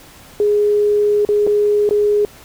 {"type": "tone with dropouts", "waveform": "sine", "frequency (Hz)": 415.3, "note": "G#4", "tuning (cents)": 0, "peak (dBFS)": -11, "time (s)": [0.4, 2.25], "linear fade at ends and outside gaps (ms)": 1, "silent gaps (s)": [[1.25, 1.289], [1.467, 1.473], [1.891, 1.909]], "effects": ["pink hiss -42 dBFS RMS until 2.44 s"]}